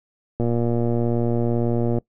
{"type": "click train", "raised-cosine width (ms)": 2, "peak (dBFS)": -10, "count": 188, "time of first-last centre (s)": [0.4, 1.985], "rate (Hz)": 118, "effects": ["noise-tail reverb RT60 0.1 s tail -22 dB re dry"]}